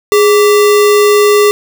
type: tone with sample-and-hold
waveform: sine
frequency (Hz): 415.2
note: G#4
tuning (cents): 0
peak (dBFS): -4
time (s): 0.12-1.51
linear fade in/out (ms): 0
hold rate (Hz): 1575
effects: none